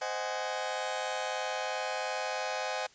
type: chord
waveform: sawtooth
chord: Ab dominant seventh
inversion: first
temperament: just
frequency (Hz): 519.1 / 623 / 747.5 / 830.6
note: C5 / Eb5 / Gb5 / Ab5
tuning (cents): -14 / +2 / +17 / 0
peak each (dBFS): -34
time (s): 0.01-2.87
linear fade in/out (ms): 10
effects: white hiss -59 dBFS RMS until 2.94 s + resampled to 16000 Hz